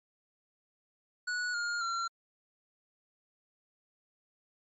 square tone with pitch steps, 1468 / 1416.4 / 1366.5 Hz, F#6 / F6 / F6, -14 / +24 / -38 cents, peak -32 dBFS, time 1.27-2.08 s, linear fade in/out 10 ms, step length 270 ms, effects MP3 32 kbps

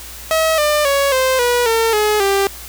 sawtooth tone with pitch steps, 641 / 598.1 / 558 / 520.7 / 485.8 / 453.3 / 422.9 / 394.6 Hz, E5 / D5 / C#5 / C5 / B4 / A#4 / G#4 / G4, -49 / +31 / +11 / -8 / -29 / -48 / +31 / +11 cents, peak -9 dBFS, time 0.31-2.47 s, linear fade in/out 0 ms, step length 270 ms, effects added 60 Hz sine -37 dBFS peak until 2.68 s + white hiss -34 dBFS RMS until 2.68 s

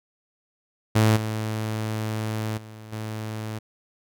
sawtooth tone with level steps, 109.1 Hz, A2, 14 cents flat, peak -12 / -22 / -36 / -26 dBFS, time 0.95-3.59 s, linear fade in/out 10 ms, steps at 1.16 / 2.57 / 2.92 s, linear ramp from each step 10 ms, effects none

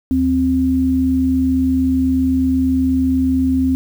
sine tone pair together, 77.78 / 261.6 Hz, D#2 / C4, 0 / 0 cents, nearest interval octave + major sixth, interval 2100 cents, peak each -21 / -13 dBFS, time 0.11-3.75 s, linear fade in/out 0 ms, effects 7-bit

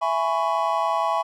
triangle chord, C# minor seventh, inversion first, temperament just, 665.2 / 831.5 / 997.9 / 1108.7 Hz, E5 / G#5 / B5 / C#6, +16 / +2 / +18 / 0 cents, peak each -24 dBFS, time 0.01-1.23 s, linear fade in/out 20 ms, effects none

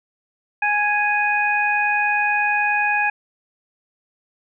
harmonic tone, 830.6 Hz, G#5, in tune, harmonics 1 / 2 / 3, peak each -21 / -21 / -21 dBFS, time 0.62-3.1 s, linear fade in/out 5 ms, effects none

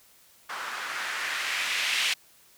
violet noise with low-pass filter sweep, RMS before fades -30 dBFS, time 0.49-2.14 s, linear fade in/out 10 ms, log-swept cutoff 1200 to 2800 Hz, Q 1.9, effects white hiss -58 dBFS RMS until 2.57 s

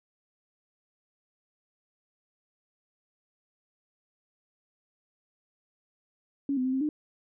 sine tone with pitch steps, 278.9 / 254.8 / 259.5 / 264.8 / 301.4 Hz, C#4 / C4 / C4 / C4 / D4, +11 / -46 / -14 / +21 / +45 cents, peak -25 dBFS, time 6.49-6.89 s, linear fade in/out 2 ms, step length 80 ms, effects none

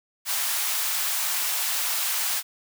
white high-pass noise, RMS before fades -26 dBFS, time 0.25-2.43 s, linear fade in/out 50 ms, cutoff 730 Hz, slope 24 dB/octave, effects none

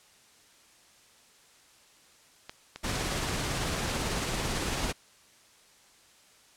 clicks, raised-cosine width 0.2 ms, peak -22 dBFS, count 4, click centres 2.495 / 2.76 / 3.337 / 4.173 s
pink noise with tremolo, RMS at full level -30 dBFS, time 2.83-4.93 s, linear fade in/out 20 ms, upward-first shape triangle, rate 18 Hz, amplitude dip 25%
effects white hiss -59 dBFS RMS until 6.56 s + low-pass 9000 Hz 12 dB/octave

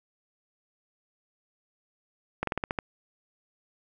slowing click train, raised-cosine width 0.5 ms, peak -13 dBFS, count 7, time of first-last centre 2.43-2.788 s, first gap 43 ms, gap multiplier 1.13, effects none

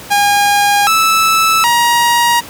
sawtooth tone with pitch steps, 814 / 1312 / 948 Hz, G#5 / E6 / A#5, -35 / -9 / +29 cents, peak -5 dBFS, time 0.1-2.41 s, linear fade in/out 20 ms, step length 770 ms, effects pink hiss -31 dBFS RMS until 2.49 s + high-pass 100 Hz 12 dB/octave

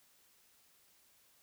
silence, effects white hiss -68 dBFS RMS until 1.42 s

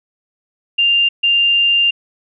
sine tone bursts at uneven times, 2794 Hz, F7, in tune, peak -10 dBFS, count 2, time 0.78-1.09 / 1.23-1.91 s, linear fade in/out 10 ms, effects none

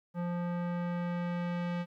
square tone with low-pass filter sweep, 174.61 Hz, F3, in tune, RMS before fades -34 dBFS, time 0.14-1.86 s, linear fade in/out 50 ms, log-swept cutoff 1200 to 2800 Hz, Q 0.96, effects 12-bit

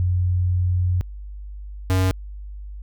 sine / square tone pair in turn, 90 / 93.34 Hz, F#2 / F#2, -47 / +16 cents, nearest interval minor second, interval 63 cents, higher second, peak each -17 dBFS, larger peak neither, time 0-1.01 / 1.9-2.11 s, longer first, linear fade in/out 0 ms, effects added 50 Hz sine -32 dBFS peak until 2.82 s

